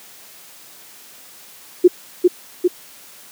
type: tone with echo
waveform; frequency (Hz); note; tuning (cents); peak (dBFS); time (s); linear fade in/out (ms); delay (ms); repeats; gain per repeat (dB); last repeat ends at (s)
sine; 358.3; F4; +44; -4; 1.84-1.88; 10; 400; 2; -3; 2.68
effects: white hiss -43 dBFS RMS until 3.31 s + high-pass 150 Hz 12 dB/octave